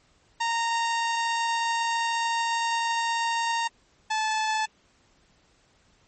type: tone pair in turn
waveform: sawtooth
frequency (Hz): 925 / 869.4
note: A#5 / A5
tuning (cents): -14 / -21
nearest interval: minor second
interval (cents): 107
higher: first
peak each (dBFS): -20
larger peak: neither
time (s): 0.4-3.68 / 4.1-4.66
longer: first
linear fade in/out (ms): 10
effects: pink hiss -63 dBFS RMS until 6.07 s + MP3 32 kbps

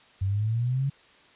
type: exponential sweep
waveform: sine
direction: up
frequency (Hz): 93.7 to 141.1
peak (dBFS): -23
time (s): 0.21-0.9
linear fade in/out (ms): 10
effects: white hiss -56 dBFS RMS until 1.35 s + resampled to 8000 Hz

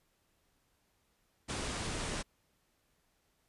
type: low-pass noise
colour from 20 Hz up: pink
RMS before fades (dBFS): -38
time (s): 1.48-2.23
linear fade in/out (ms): 20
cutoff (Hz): 10000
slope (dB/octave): 96
effects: pink hiss -75 dBFS RMS until 3.48 s + resampled to 32000 Hz

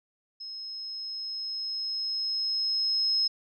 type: tone with level ramp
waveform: sine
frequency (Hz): 5160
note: E8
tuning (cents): -38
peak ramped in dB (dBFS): -37 to -22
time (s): 0.4-3.28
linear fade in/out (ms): 10
effects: none

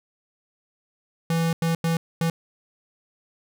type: tone bursts at uneven times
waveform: square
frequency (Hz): 165.4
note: E3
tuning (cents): +6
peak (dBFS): -21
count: 4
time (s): 1.3-1.53 / 1.62-1.75 / 1.84-1.97 / 2.21-2.3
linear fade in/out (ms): 2
effects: none

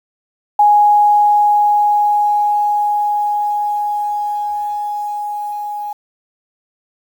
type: tone with level ramp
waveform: sine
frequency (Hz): 830.6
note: G#5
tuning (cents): 0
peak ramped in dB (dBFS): -6 to -21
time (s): 0.59-5.93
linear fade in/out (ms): 5
effects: 7-bit

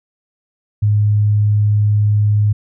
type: tone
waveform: sine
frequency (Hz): 104.6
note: G#2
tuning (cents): +13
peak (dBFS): -10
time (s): 0.82-2.53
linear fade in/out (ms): 10
effects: none

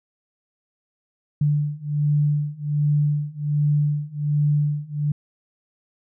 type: beating tone pair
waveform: sine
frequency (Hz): 146.83 / 148.13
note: D3 / D3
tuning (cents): 0 / +15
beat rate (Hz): 1.3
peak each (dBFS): -22 / -21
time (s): 1.41-5.12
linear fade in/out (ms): 5
effects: none

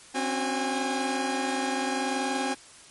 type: tone cluster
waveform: sawtooth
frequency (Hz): 263.6 / 284.3 / 368.9 / 816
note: C4 / C#4 / F#4 / G#5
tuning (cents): +13 / +44 / -5 / -31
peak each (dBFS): -26 / -33 / -31 / -26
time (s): 0.14-2.55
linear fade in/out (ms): 20
effects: white hiss -50 dBFS RMS until 2.9 s + MP3 48 kbps

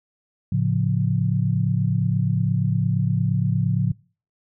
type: chord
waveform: sine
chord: A augmented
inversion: none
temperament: equal with one note detuned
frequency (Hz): 110 / 138.59 / 176.13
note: A2 / C#3 / E#3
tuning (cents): 0 / 0 / +15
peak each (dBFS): -22 / -22 / -23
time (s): 0.52-3.92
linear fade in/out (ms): 5
effects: noise-tail reverb RT60 0.4 s tail -24 dB re dry

